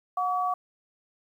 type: tone pair together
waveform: sine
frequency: 728 / 1138.4 Hz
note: F#5 / C#6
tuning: -28 / +46 cents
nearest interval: minor sixth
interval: 774 cents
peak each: -27 dBFS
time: 0.17-0.54 s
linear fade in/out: 5 ms
effects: 10-bit